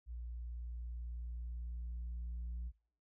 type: tone with level ramp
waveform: sine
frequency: 59.1 Hz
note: A#1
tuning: 24 cents sharp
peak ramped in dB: -41 to -37 dBFS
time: 0.06-2.72 s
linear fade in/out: 50 ms
effects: noise-tail reverb RT60 0.5 s tail -23 dB re dry + tanh soft clip ceiling -38 dBFS